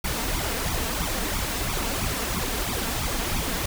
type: noise with flanger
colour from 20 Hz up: pink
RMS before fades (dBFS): -27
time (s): 0.04-3.66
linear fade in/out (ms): 5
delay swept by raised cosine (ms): 0.84 to 4.44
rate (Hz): 3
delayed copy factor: +0.75
effects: none